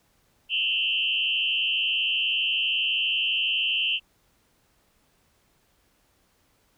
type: tone with frequency modulation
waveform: sine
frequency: 2894 Hz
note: F#7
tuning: 39 cents flat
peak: -22 dBFS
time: 0.49-4 s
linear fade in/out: 50 ms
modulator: 92.3 Hz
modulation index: 2.7
effects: pink hiss -66 dBFS RMS until 6.77 s